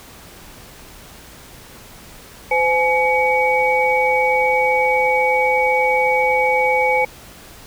sine tone cluster, 511 / 845 / 2254 Hz, C5 / G#5 / C#7, -41 / +30 / +28 cents, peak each -18 dBFS, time 2.51-7.05 s, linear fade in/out 5 ms, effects pink hiss -41 dBFS RMS until 7.66 s

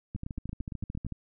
two click trains, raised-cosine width 5 ms, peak -24 / -24 dBFS, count 14 / 9, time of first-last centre 0.16-1.123 / 0.15-1.065 s, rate 13.5 / 8.74 Hz, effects none

